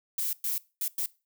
violet noise bursts at uneven times, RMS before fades -30 dBFS, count 4, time 0.18-0.33 / 0.44-0.58 / 0.81-0.88 / 0.98-1.06 s, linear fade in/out 2 ms, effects noise-tail reverb RT60 0.3 s tail -21 dB re dry

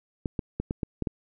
clicks, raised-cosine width 3 ms, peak -15 dBFS, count 7, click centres 0.258 / 0.392 / 0.6 / 0.709 / 0.832 / 1.023 / 1.072 s, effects none

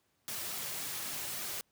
white noise with flanger, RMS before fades -39 dBFS, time 0.28-1.61 s, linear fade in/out 0 ms, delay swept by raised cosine 1.9 to 4.4 ms, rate 3.6 Hz, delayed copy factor -0.5, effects pink hiss -75 dBFS RMS until 1.71 s + high-pass 80 Hz 12 dB/octave

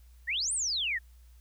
sine exponential two-way sweep, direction up then down, 1741 to 9397 to 1741 Hz, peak -28 dBFS, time 0.27-0.99 s, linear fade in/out 20 ms, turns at 0.53 s, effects added 60 Hz sine -52 dBFS peak until 1.4 s + white hiss -68 dBFS RMS until 1.4 s

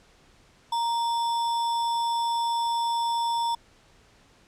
sine tone with sample-and-hold, 932.3 Hz, A#5, in tune, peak -23 dBFS, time 0.72-3.55 s, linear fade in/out 5 ms, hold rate 4410 Hz, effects pink hiss -58 dBFS RMS until 4.47 s + low-pass 7000 Hz 12 dB/octave

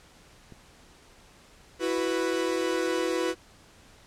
click, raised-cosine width 3 ms, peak -32 dBFS, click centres 0.523 s
45% pulse chord, E suspended second, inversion none, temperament equal with one note detuned, 330.6 / 370 / 493.9 Hz, E4 / F#4 / B4, +5 / 0 / 0 cents, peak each -30 dBFS, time 1.79-3.35 s, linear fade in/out 50 ms
effects pink hiss -55 dBFS RMS until 4.06 s + low-pass 9000 Hz 12 dB/octave

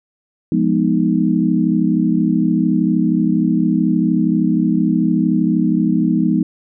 sine chord, F half-diminished seventh, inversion none, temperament equal, 174.61 / 207.7 / 246.9 / 311.1 Hz, F3 / Ab3 / Cb4 / Eb4, 0 / 0 / 0 / 0 cents, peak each -18 dBFS, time 0.52-6.43 s, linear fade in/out 2 ms, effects none

